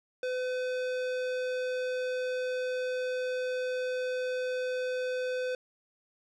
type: tone with tanh clipping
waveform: sine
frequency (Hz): 506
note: B4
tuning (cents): +42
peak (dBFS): -32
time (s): 0.23-5.55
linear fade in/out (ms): 2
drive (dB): 18
effects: none